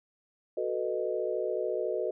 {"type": "chord", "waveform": "sine", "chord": "B dominant seventh", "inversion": "second", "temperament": "equal with one note detuned", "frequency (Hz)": [370, 440, 493.9, 618.7], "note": ["F#4", "A4", "B4", "D#5"], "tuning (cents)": [0, 0, 0, -10], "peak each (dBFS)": -34, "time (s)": [0.57, 2.11], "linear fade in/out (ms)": 5, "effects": []}